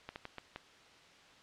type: slowing click train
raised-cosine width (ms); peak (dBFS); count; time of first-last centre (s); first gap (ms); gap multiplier
0.3; -26; 5; 0.09-0.56; 69; 1.37
effects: white hiss -59 dBFS RMS until 1.42 s + low-pass 4000 Hz 12 dB/octave